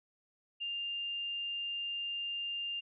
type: tone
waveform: sine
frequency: 2800 Hz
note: F7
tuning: 4 cents sharp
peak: -35 dBFS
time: 0.6-2.81 s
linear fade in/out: 20 ms
effects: none